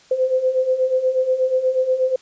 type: beating tone pair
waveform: sine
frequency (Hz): 510 / 518.3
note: C5 / C5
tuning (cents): -44 / -16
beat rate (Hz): 8.3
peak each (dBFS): -22 / -17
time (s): 0.11-2.16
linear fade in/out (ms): 5
effects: white hiss -51 dBFS RMS until 2.21 s + resampled to 16000 Hz